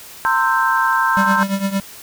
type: chord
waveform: sine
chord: C dominant seventh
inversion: third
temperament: equal with one note detuned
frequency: 915.3 / 1046.5 / 1318.5 / 1568 Hz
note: Bb5 / C6 / E6 / G6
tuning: -32 / 0 / 0 / 0 cents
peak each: -19 / -18 / -22 / -18 dBFS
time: 0.25-1.43 s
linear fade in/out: 0 ms
type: tone with tremolo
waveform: square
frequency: 196 Hz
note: G3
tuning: in tune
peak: -15 dBFS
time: 1.17-1.8 s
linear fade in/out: 0 ms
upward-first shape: triangle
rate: 8.8 Hz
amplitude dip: 85%
effects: white hiss -38 dBFS RMS until 2.02 s